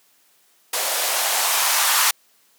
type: noise with band-pass filter sweep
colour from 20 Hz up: violet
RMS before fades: -20 dBFS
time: 0.73-2.11 s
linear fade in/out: 5 ms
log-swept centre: 530 to 1100 Hz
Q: 2.1
effects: white hiss -59 dBFS RMS until 2.58 s + high-pass 200 Hz 12 dB/octave